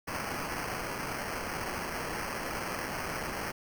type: noise with sample-and-hold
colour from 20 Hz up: blue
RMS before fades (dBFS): -36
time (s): 0.07-3.52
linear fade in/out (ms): 10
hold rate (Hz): 3675
effects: none